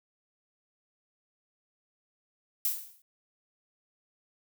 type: noise with exponential decay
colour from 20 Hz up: violet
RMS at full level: -26 dBFS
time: 2.65-3.02 s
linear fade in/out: 2 ms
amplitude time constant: 79 ms
effects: none